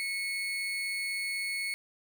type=tone with amplitude modulation; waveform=35% pulse; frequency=2196 Hz; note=C#7; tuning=17 cents flat; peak=-28 dBFS; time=0-1.74 s; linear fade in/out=0 ms; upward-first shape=sine; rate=196 Hz; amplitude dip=40%; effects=none